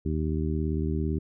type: harmonic tone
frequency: 77.78 Hz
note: D#2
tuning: in tune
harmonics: 1 / 2 / 3 / 4 / 5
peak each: -28 / -31 / -33 / -34 / -35 dBFS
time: 0.05-1.19 s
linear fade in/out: 10 ms
effects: none